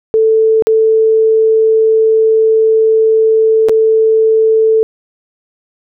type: tone with dropouts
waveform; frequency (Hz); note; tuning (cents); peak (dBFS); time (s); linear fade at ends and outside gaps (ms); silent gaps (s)
sine; 442; A4; +8; -6; 0.14-4.83; 0; 0.623-0.67 / 3.686-3.694
effects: none